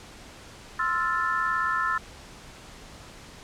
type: chord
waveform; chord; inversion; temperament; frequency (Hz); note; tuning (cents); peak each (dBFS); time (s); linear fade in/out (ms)
sine; F major seventh; second; equal; 1046.5 / 1318.5 / 1396.9 / 1760; C6 / E6 / F6 / A6; 0 / 0 / 0 / 0; -30 / -27 / -31 / -29; 0.79-1.98; 5
effects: pink hiss -46 dBFS RMS until 3.43 s + low-pass 8000 Hz 12 dB/octave